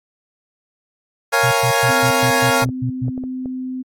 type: chord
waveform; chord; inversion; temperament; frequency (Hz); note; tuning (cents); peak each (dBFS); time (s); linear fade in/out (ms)
20% pulse; Bb minor seventh; none; equal; 466.2 / 554.4 / 698.5 / 830.6; Bb4 / Db5 / F5 / Ab5; 0 / 0 / 0 / 0; -15; 1.32-2.65; 20
type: tone bursts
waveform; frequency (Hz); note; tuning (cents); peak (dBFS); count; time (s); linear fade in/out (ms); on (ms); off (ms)
sine; 124.3; B2; +12; -18; 9; 1.43-3.102; 10; 88; 110
type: tone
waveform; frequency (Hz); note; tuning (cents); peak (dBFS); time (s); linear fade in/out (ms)
sine; 256.8; C4; -32; -23; 1.88-3.83; 20
type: clicks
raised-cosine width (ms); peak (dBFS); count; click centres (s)
2; -19; 7; 2.621 / 2.66 / 2.69 / 3.082 / 3.178 / 3.238 / 3.458
effects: AAC 48 kbps